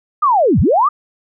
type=linear two-way sweep; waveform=sine; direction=down then up; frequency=1257 to 61.74 to 1257 Hz; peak=-9 dBFS; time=0.22-0.89 s; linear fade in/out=10 ms; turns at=0.6 s; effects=none